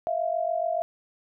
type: tone pair together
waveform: sine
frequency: 647 / 694 Hz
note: E5 / F5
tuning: -32 / -11 cents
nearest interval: minor second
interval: 121 cents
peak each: -27 / -27 dBFS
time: 0.07-0.82 s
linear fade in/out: 0 ms
effects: none